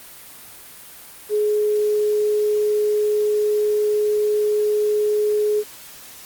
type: tone with quantisation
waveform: sine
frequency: 421 Hz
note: G#4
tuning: 24 cents sharp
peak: -16 dBFS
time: 1.29-5.64 s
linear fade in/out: 50 ms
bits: 7
effects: white hiss -41 dBFS RMS until 6.25 s + Opus 32 kbps